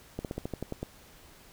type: slowing click train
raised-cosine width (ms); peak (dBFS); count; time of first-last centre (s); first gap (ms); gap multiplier
2; -20; 9; 0.19-0.83; 58; 1.09
effects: pink hiss -55 dBFS RMS until 1.52 s